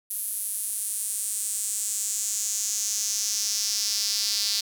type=tone with high-pass filter sweep; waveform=square; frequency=105.5 Hz; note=G#2; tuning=28 cents sharp; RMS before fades=-28 dBFS; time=0.1-4.61 s; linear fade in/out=10 ms; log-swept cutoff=11000 to 4600 Hz; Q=3.7; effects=none